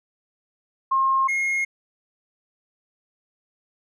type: tone pair in turn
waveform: sine / triangle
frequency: 1069 / 2150 Hz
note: C6 / C7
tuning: +37 / +47 cents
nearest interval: octave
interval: 1210 cents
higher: second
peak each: -17 / -19 dBFS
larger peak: first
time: 0.91-1.28 / 1.28-1.65 s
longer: neither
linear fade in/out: 10 ms
effects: resampled to 24000 Hz